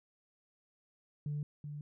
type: tone with echo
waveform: sine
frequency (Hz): 147.2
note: D3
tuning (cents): +4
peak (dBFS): -33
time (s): 1.26-1.43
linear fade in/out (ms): 2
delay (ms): 380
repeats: 1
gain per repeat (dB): -7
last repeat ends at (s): 1.81
effects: tanh soft clip ceiling -31 dBFS